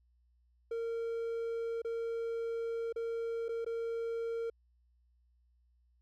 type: tone with dropouts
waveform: triangle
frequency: 460.2 Hz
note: A#4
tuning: 22 cents flat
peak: -32 dBFS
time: 0.71-4.5 s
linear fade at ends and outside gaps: 5 ms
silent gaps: 1.819-1.847 / 2.926-2.96 / 3.484-3.49 / 3.647-3.663 s
effects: added 60 Hz sine -67 dBFS peak until 6.01 s